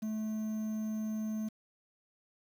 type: tone with quantisation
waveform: triangle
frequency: 216.9 Hz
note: A3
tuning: 25 cents flat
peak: -31 dBFS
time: 0.02-1.49 s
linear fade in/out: 10 ms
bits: 9
effects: none